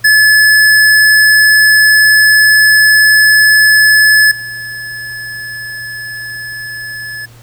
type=tone with level steps; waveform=square; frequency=1719 Hz; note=A6; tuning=41 cents flat; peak=-5 / -22 dBFS; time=0.04-7.26 s; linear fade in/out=10 ms; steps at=4.31 s; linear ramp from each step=5 ms; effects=added 117 Hz sine -37 dBFS peak until 7.42 s + pink hiss -43 dBFS RMS until 7.42 s